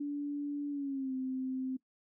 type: tone with pitch glide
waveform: sine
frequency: 288.7 to 260.2 Hz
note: D4 to C4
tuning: -30 to -9 cents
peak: -33 dBFS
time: 0-1.77 s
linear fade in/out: 10 ms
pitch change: -179 cents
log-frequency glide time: 0.7-1.14 s
effects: noise-tail reverb RT60 0.1 s tail -20 dB re dry